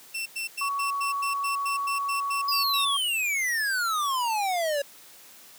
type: tone bursts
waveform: sawtooth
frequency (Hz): 2690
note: E7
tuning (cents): +34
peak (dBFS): -26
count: 13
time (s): 0.14-2.852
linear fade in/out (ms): 10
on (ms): 120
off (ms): 96
type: tone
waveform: sine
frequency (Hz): 1122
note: C#6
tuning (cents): +21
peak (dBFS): -26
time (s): 0.61-2.97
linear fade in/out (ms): 5
type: exponential sweep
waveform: square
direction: down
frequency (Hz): 5060 to 554.4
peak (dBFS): -25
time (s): 2.48-4.82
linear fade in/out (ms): 5
effects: white hiss -50 dBFS RMS until 5.58 s + high-pass 150 Hz 12 dB/octave